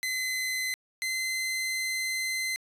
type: tone pair in turn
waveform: sawtooth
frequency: 2041 / 2060 Hz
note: C7 / C7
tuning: -44 / -28 cents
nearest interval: unison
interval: 16 cents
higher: second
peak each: -25 dBFS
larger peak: neither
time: 0.03-0.74 / 1.02-2.56 s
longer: second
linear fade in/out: 0 ms
effects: resampled to 32000 Hz